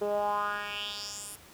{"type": "tone with band-pass filter sweep", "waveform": "10% pulse", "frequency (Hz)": 205.7, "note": "G#3", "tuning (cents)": -16, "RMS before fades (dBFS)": -33, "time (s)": [0.01, 1.36], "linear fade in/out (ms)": 10, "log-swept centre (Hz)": [440, 11000], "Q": 3.7, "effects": ["pink hiss -53 dBFS RMS until 1.53 s", "high-pass 60 Hz 12 dB/octave"]}